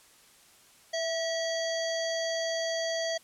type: harmonic tone with a mistuned harmonic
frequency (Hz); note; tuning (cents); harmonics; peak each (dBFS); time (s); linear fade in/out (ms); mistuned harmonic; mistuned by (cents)
659; E5; -1; 1 / 3 / 5 / 7 / 9 / 10; -30 / -37 / -39 / -38 / -43 / -43; 0.93-3.18; 10; 3; -40
effects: white hiss -58 dBFS RMS until 3.23 s + low-pass 11000 Hz 12 dB/octave